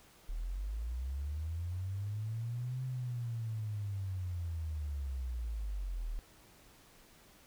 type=linear two-way sweep; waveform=sine; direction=up then down; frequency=36.75 to 130 to 36.75 Hz; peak=-35 dBFS; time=0.29-6.19 s; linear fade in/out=0 ms; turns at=2.83 s; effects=pink hiss -61 dBFS RMS until 7.46 s